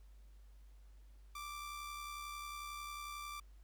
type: tone with amplitude modulation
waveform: sawtooth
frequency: 1174.7 Hz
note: D6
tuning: in tune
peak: -39 dBFS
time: 1.35-3.4 s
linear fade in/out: 5 ms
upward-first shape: sine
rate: 71.1 Hz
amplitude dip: 40%
effects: added 50 Hz sine -56 dBFS peak until 3.63 s + pink hiss -75 dBFS RMS until 3.63 s